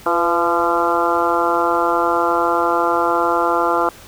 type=harmonic tone with a mistuned harmonic; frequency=171.4 Hz; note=F3; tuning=32 cents flat; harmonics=2 / 3 / 4 / 5 / 6 / 7 / 8; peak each=-22 / -22 / -22 / -22 / -22 / -22 / -22 dBFS; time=0.06-3.89 s; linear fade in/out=2 ms; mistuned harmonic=3; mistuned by=-41 cents; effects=pink hiss -41 dBFS RMS until 4.07 s